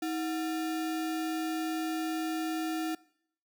sine tone with sample-and-hold, 318.8 Hz, D#4, 42 cents sharp, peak -30 dBFS, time 0.02-2.95 s, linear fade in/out 5 ms, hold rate 1050 Hz, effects noise-tail reverb RT60 0.7 s tail -23 dB re dry

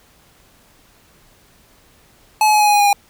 square tone with pitch steps, 858 / 851.1 / 844.2 / 837.4 / 830.7 / 824 / 817.4 / 810.8 Hz, A5 / G#5 / G#5 / G#5 / G#5 / G#5 / G#5 / G#5, -44 / +42 / +28 / +14 / 0 / -14 / -28 / -42 cents, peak -11 dBFS, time 2.41-2.93 s, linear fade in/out 2 ms, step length 65 ms, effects pink hiss -52 dBFS RMS until 3.09 s

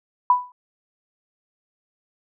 sine tone with exponential decay, 990 Hz, B5, 4 cents sharp, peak -9 dBFS, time 0.3-0.52 s, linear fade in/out 2 ms, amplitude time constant 46 ms, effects none

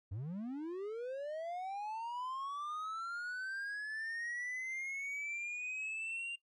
triangle linear sweep, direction up, 87.31 to 2794 Hz, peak -37 dBFS, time 0.11-6.36 s, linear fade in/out 10 ms, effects noise-tail reverb RT60 0.1 s tail -22 dB re dry + resampled to 24000 Hz

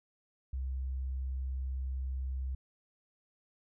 sine tone, 65.41 Hz, C2, in tune, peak -33 dBFS, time 0.53-2.55 s, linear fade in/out 5 ms, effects none

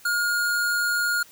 square tone, 1426 Hz, F6, 36 cents sharp, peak -22 dBFS, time 0.05-1.23 s, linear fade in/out 5 ms, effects white hiss -51 dBFS RMS until 1.31 s

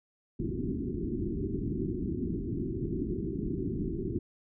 white low-pass noise, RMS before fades -33 dBFS, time 0.39-4.19 s, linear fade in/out 10 ms, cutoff 390 Hz, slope 96 dB/octave, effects none

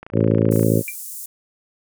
click train, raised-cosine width 0.5 ms, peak -21 dBFS, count 18, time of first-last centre 0.03-0.631 s, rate 28.3 Hz
harmonic tone, 55 Hz, A1, in tune, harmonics 2 / 3 / 4 / 5 / 6 / 7 / 8 / 9 / 10, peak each -19 / -21 / -22 / -23 / -24 / -24 / -25 / -26 / -26 dBFS, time 0.12-0.83 s, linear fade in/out 50 ms
pink high-pass noise, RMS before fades -33 dBFS, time 0.51-1.26 s, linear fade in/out 5 ms, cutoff 8000 Hz, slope 24 dB/octave
sine tone with exponential decay, 2359 Hz, D7, 7 cents sharp, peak -22 dBFS, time 0.88-0.96 s, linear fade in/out 1 ms, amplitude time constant 17 ms
effects none

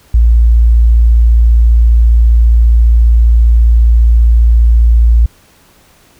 sine tone, 57.4 Hz, A#1, 26 cents flat, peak -3 dBFS, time 0.14-5.26 s, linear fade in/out 5 ms, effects pink hiss -46 dBFS RMS until 6.19 s

